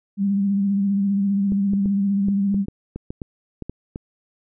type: tone with vibrato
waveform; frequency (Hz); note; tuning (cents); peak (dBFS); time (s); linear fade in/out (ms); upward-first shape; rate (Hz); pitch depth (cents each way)
sine; 198.7; G3; +24; -17; 0.17-2.66; 50; sine; 15; 34
type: clicks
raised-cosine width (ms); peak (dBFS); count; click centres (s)
3; -17; 12; 1.521 / 1.735 / 1.858 / 2.285 / 2.544 / 2.684 / 2.96 / 3.105 / 3.218 / 3.623 / 3.696 / 3.959
effects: none